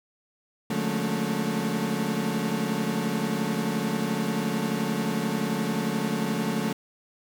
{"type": "tone cluster", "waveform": "35% pulse", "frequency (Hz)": [146.6, 179.7, 214.3, 225.7, 276.2], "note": ["D3", "F3", "A3", "A3", "C#4"], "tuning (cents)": [-3, 50, -45, 44, -6], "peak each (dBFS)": [-33, -30, -28, -29, -33], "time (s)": [0.7, 6.73], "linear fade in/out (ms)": 5, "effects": []}